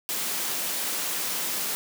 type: high-pass noise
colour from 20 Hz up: white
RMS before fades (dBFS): -29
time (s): 0.09-1.75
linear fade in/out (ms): 0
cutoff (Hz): 150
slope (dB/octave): 48
effects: none